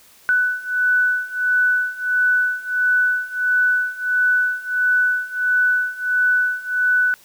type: beating tone pair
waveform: sine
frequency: 1490 / 1491.5 Hz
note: F#6 / F#6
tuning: +12 / +13 cents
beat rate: 1.5 Hz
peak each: -20 / -18 dBFS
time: 0.29-7.14 s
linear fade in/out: 0 ms
effects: white hiss -50 dBFS RMS until 7.24 s